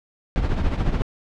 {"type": "noise with tremolo", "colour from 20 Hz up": "brown", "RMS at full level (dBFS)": -18, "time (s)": [0.36, 1.02], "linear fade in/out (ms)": 0, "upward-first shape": "triangle", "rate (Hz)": 14, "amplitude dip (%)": 70, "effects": ["low-pass 4000 Hz 12 dB/octave"]}